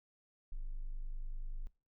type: tone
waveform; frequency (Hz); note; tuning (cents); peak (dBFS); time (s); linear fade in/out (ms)
triangle; 25.18; G0; +47; -34; 0.52-1.67; 0
effects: noise-tail reverb RT60 0.3 s tail -23 dB re dry + tanh soft clip ceiling -34 dBFS